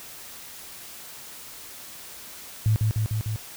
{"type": "tone with echo", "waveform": "sine", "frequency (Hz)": 108.8, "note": "A2", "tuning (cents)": -19, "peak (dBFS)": -17, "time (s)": [2.66, 2.76], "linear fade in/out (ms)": 0, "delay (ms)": 150, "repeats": 4, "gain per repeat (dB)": -2, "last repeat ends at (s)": 3.36, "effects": ["white hiss -42 dBFS RMS until 3.56 s"]}